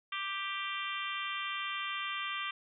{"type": "harmonic tone", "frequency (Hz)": 393.1, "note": "G4", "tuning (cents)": 5, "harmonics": [3, 4, 5, 6, 7, 8, 9], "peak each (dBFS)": [-39, -45, -43, -42, -43, -42, -47], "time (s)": [0.12, 2.51], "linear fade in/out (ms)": 5, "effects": []}